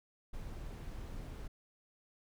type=noise; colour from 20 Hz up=brown; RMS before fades=-44 dBFS; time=0.33-1.48 s; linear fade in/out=10 ms; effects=none